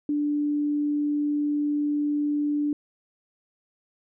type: tone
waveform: sine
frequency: 293.7 Hz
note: D4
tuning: in tune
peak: -22 dBFS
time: 0.09-2.73 s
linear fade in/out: 2 ms
effects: none